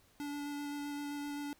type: tone with vibrato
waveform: square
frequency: 288.9 Hz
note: D4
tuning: 28 cents flat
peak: -39 dBFS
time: 0.2-1.53 s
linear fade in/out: 0 ms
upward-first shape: square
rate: 7.7 Hz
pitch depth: 8 cents each way
effects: pink hiss -67 dBFS RMS until 1.59 s